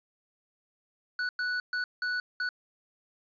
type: tone bursts at uneven times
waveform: square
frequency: 1480 Hz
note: F#6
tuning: in tune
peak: -29 dBFS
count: 5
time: 1.19-1.29 / 1.39-1.6 / 1.73-1.84 / 2.02-2.2 / 2.4-2.49 s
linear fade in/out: 2 ms
effects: resampled to 11025 Hz + 11-bit